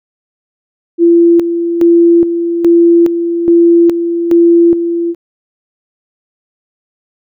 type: tone with tremolo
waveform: sine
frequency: 340 Hz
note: F4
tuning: 46 cents flat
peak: -3 dBFS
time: 0.98-5.15 s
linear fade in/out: 50 ms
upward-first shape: square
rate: 1.2 Hz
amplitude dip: 60%
effects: none